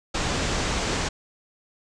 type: low-pass noise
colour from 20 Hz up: pink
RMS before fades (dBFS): -26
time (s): 0.14-1.09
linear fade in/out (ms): 10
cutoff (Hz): 7900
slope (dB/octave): 48
effects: none